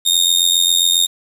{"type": "tone with amplitude modulation", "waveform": "sawtooth", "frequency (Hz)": 3691, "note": "A#7", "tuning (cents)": -18, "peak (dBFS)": -5, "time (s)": [0.05, 1.07], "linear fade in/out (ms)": 20, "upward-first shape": "sine", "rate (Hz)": 87.4, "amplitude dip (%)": 85, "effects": ["resampled to 32000 Hz", "7-bit"]}